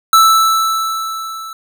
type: tone with level ramp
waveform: square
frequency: 1318.5 Hz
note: E6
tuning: in tune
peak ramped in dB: -5 to -27 dBFS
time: 0.13-1.53 s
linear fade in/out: 2 ms
effects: none